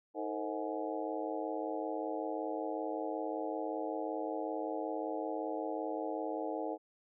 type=harmonic tone with a mistuned harmonic; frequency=105.3 Hz; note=G#2; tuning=24 cents sharp; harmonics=3 / 4 / 5 / 6 / 7 / 8; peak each=-40 / -41 / -42 / -43 / -43 / -44 dBFS; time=0.14-6.78 s; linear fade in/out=50 ms; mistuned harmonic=4; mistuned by=+110 cents; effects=none